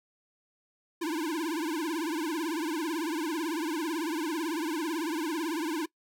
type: tone with vibrato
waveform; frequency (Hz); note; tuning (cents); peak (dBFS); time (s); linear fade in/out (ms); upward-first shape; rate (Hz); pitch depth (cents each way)
square; 319.8; D#4; +48; -30; 1.01-5.86; 10; triangle; 18; 180
effects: noise-tail reverb RT60 0.1 s tail -21 dB re dry